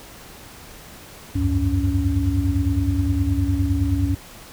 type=tone cluster; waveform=sine; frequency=70.7 / 88.9 / 98.6 / 280.6 Hz; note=C#2 / F2 / G2 / C#4; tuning=+35 / +31 / +11 / +21 cents; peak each=-23 dBFS; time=1.35-4.15 s; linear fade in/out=10 ms; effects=pink hiss -42 dBFS RMS until 4.52 s